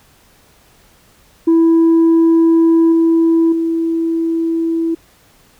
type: tone with level steps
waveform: sine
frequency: 329.6 Hz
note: E4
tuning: in tune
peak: -5 / -7 / -13 dBFS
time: 1.47-4.95 s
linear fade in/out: 10 ms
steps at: 2.92 / 3.52 s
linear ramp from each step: 5 ms
effects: tanh soft clip ceiling -6 dBFS + pink hiss -50 dBFS RMS until 5.59 s